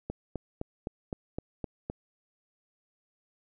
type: click train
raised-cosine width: 2 ms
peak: -20 dBFS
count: 8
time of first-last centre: 0.1-1.899 s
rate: 3.89 Hz
effects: none